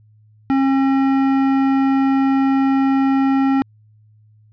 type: tone with hard clipping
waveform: sine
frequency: 270 Hz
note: C#4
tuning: 45 cents flat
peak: -15 dBFS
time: 0.5-3.62 s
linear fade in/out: 0 ms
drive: 13 dB
effects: added 107 Hz sine -48 dBFS peak until 4.52 s + resampled to 11025 Hz